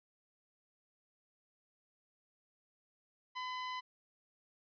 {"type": "tone", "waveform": "sawtooth", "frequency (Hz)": 1010, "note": "B5", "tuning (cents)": 39, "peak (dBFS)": -35, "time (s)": [3.35, 3.81], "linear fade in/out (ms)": 20, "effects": ["resampled to 11025 Hz"]}